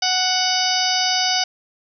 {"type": "harmonic tone with a mistuned harmonic", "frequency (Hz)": 740, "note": "F#5", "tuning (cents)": 0, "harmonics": [1, 2, 3, 4, 5, 6, 7, 8], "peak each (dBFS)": [-23, -28, -28, -25, -28, -23, -24, -27], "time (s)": [0.02, 1.44], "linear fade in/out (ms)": 5, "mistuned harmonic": 6, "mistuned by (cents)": 90, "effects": []}